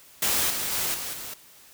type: noise with level steps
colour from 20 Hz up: white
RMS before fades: -24 / -29 / -27 / -33 / -37 dBFS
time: 0.22-1.34 s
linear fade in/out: 5 ms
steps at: 0.5 / 0.72 / 0.94 / 1.13 s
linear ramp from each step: 5 ms
effects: white hiss -52 dBFS RMS until 1.73 s